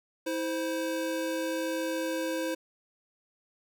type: tone pair together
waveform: square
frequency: 324.2 / 520 Hz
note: E4 / C5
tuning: -29 / -11 cents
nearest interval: minor sixth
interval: 818 cents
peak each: -33 / -33 dBFS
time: 0.26-2.55 s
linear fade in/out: 10 ms
effects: none

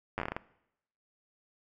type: slowing click train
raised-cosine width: 0.5 ms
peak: -18 dBFS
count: 9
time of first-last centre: 0.18-0.365 s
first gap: 9 ms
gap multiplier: 1.26
effects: noise-tail reverb RT60 0.8 s tail -20 dB re dry

